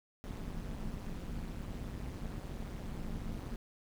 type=noise with amplitude modulation; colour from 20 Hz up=brown; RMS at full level=-37 dBFS; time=0.24-3.56 s; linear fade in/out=0 ms; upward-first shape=sine; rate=193 Hz; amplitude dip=90%; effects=none